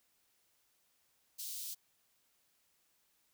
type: high-pass noise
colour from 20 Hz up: white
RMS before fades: -43 dBFS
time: 1.38-1.75 s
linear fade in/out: 20 ms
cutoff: 3600 Hz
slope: 24 dB/octave
effects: white hiss -75 dBFS RMS until 3.33 s